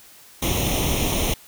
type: noise with comb filter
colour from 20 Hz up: pink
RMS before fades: -22 dBFS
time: 0.42-1.34 s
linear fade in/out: 5 ms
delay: 0.32 ms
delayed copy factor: +0.8
effects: white hiss -48 dBFS RMS until 1.47 s